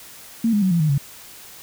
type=tone with pitch steps; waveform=sine; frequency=228.4 / 207 / 187.67 / 170.12 / 154.21 / 139.79 Hz; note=A#3 / G#3 / F#3 / F3 / D#3 / C#3; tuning=-35 / -5 / +25 / -45 / -15 / +15 cents; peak=-15 dBFS; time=0.44-0.98 s; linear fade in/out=5 ms; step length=90 ms; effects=white hiss -42 dBFS RMS until 1.62 s

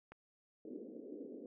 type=click; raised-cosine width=0.5 ms; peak=-37 dBFS; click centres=0.12 s
type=band-pass noise; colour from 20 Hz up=pink; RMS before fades=-49 dBFS; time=0.65-1.46 s; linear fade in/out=2 ms; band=230 to 490 Hz; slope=48 dB/octave
effects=none

